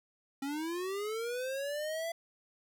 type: linear sweep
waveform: square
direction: up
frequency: 269.2 to 676 Hz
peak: -35 dBFS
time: 0.42-2.12 s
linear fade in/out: 5 ms
effects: none